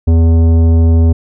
sine tone with tanh clipping, 82.41 Hz, E2, in tune, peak -7 dBFS, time 0.07-1.13 s, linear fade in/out 10 ms, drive 13 dB, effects none

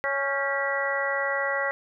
harmonic tone with a mistuned harmonic, 277.6 Hz, C#4, 3 cents sharp, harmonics 2 / 3 / 4 / 5 / 6 / 7, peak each -29 / -34 / -34 / -33 / -34 / -28 dBFS, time 0.04-1.71 s, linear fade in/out 0 ms, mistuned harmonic 6, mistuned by -64 cents, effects none

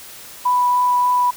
sine tone with vibrato, 987.8 Hz, B5, in tune, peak -13 dBFS, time 0.45-1.31 s, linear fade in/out 10 ms, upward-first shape triangle, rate 3.4 Hz, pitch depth 8 cents each way, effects white hiss -38 dBFS RMS until 1.36 s

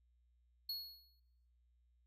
square tone with exponential decay, 4337 Hz, C#8, 39 cents flat, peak -38 dBFS, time 0.69-1.2 s, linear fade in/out 5 ms, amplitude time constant 110 ms, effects noise-tail reverb RT60 0.8 s tail -20 dB re dry + added 60 Hz sine -70 dBFS peak until 2.06 s

